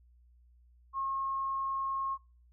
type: tone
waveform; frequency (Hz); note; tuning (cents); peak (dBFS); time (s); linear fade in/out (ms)
sine; 1081; C#6; -44; -31; 0.93-2.18; 50
effects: noise-tail reverb RT60 0.4 s tail -22 dB re dry + added 60 Hz sine -59 dBFS peak until 2.52 s